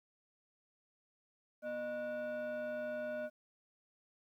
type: tone with frequency modulation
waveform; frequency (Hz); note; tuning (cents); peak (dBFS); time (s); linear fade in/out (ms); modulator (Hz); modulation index
sine; 611; D#5; -32; -35; 1.62-3.3; 50; 853; 0.64
effects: tanh soft clip ceiling -36 dBFS + 12-bit